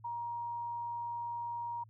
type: tone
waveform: sine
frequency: 945 Hz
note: A#5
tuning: 23 cents sharp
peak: -36 dBFS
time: 0.04-1.84 s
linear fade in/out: 10 ms
effects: added 110 Hz sine -56 dBFS peak until 1.89 s